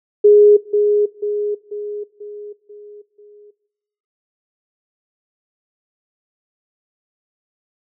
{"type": "tone with echo", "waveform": "sine", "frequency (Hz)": 415.3, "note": "G#4", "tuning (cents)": 0, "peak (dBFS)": -5, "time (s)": [0.24, 0.57], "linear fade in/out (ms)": 10, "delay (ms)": 490, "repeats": 6, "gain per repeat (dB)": -6, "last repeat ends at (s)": 3.51, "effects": ["noise-tail reverb RT60 0.9 s tail -20 dB re dry"]}